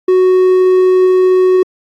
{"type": "tone", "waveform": "triangle", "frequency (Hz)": 370, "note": "F#4", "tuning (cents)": 0, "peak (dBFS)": -4, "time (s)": [0.08, 1.63], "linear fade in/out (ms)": 5, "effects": ["AAC 48 kbps"]}